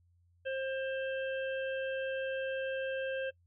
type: harmonic tone with a mistuned harmonic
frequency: 531 Hz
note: C5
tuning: 25 cents sharp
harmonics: 1 / 3 / 5 / 6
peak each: -34 / -41 / -46 / -50 dBFS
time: 0.45-3.31 s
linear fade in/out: 20 ms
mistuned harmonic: 6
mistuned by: -18 cents
effects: noise-tail reverb RT60 0.1 s tail -23 dB re dry + added 87 Hz sine -65 dBFS peak until 3.46 s